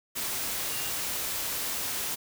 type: tone in noise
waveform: sine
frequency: 2794 Hz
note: F7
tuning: in tune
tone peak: -41 dBFS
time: 0.71-0.92 s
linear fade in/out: 20 ms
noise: white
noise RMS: -32 dBFS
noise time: 0.15-2.16 s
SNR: -12 dB
effects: none